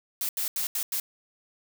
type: noise bursts at uneven times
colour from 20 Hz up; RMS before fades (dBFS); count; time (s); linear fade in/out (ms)
blue; -29; 5; 0.21-0.29 / 0.37-0.48 / 0.56-0.67 / 0.75-0.83 / 0.92-1; 2
effects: none

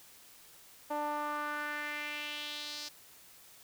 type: tone with band-pass filter sweep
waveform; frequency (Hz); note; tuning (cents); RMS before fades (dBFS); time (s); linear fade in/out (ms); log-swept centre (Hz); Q
sawtooth; 296.3; D4; +15; -38; 0.9-2.89; 10; 780 to 5000; 2.9
effects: white hiss -57 dBFS RMS until 3.63 s

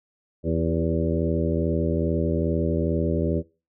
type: harmonic tone with a mistuned harmonic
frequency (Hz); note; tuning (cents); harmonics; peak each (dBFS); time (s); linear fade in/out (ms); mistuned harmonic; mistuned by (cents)
82.41; E2; 0; 1 / 2 / 3 / 4 / 5 / 6 / 7; -27 / -27 / -29 / -29 / -30 / -31 / -31; 0.43-3.43; 50; 5; -38
effects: noise-tail reverb RT60 0.3 s tail -20 dB re dry

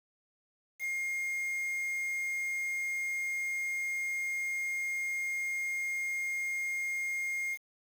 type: tone with quantisation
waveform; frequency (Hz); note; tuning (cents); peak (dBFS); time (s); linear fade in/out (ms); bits
triangle; 2131; C7; +31; -30; 0.79-7.58; 50; 8
effects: none

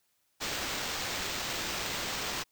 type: noise with sample-and-hold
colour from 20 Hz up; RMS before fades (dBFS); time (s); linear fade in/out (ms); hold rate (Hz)
violet; -35; 0.4-2.44; 20; 11025
effects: white hiss -74 dBFS RMS until 2.51 s

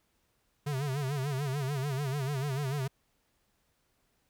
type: tone with vibrato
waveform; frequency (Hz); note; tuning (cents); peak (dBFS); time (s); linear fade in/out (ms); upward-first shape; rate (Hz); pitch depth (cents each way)
square; 138.59; C#3; 0; -31; 0.66-2.88; 10; sine; 6.8; 120
effects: pink hiss -74 dBFS RMS until 4.29 s

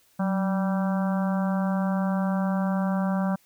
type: harmonic tone with a mistuned harmonic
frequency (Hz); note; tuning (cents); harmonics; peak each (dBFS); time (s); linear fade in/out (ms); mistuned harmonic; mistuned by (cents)
194.2; G3; -16; 1 / 3 / 4 / 5 / 6 / 7 / 8; -23 / -33 / -35 / -37 / -39 / -40 / -41; 0.19-3.36; 10; 1; -57
effects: white hiss -62 dBFS RMS until 3.45 s

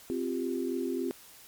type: chord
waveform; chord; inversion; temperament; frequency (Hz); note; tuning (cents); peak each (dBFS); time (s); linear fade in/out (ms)
sine; C suspended fourth; none; just; 261.6 / 348.8 / 392.4; C4 / F4 / G4; 0 / -2 / +2; -33 / -33 / -35; 0.1-1.11; 0
effects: white hiss -53 dBFS RMS until 1.47 s + MP3 96 kbps

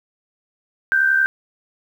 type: tone pair together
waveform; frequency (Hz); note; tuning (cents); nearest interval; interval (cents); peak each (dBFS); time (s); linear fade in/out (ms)
sine; 1497.1 / 1568; F#6 / G6; +20 / 0; minor second; 80; -22 / -14; 0.92-1.26; 0
effects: 8-bit

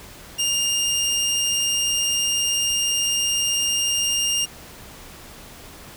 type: tone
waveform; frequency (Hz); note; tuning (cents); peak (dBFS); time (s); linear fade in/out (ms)
20% pulse; 2814; F7; +12; -15; 0.38-4.46; 20
effects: pink hiss -42 dBFS RMS until 5.96 s

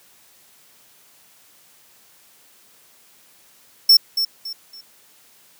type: tone with echo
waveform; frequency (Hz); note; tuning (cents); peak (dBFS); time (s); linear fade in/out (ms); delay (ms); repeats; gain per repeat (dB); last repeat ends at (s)
square; 5400; E8; +41; -8; 3.89-3.97; 5; 280; 3; -10; 4.81
effects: white hiss -53 dBFS RMS until 5.59 s + high-pass 100 Hz 12 dB/octave

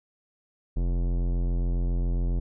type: tone with tanh clipping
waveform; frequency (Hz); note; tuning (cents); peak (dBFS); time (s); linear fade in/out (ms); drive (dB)
sine; 43.65; F1; 0; -25; 0.76-2.4; 10; 18
effects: none

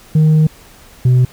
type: tone pair in turn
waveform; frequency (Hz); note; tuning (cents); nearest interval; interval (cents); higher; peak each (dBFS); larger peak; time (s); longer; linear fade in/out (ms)
sine; 155.56 / 126.08; D#3 / B2; 0 / +36; major third; 364; first; -4; neither; 0.15-0.47 / 1.05-1.25; first; 5
effects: tanh soft clip ceiling -6 dBFS + pink hiss -42 dBFS RMS until 1.32 s

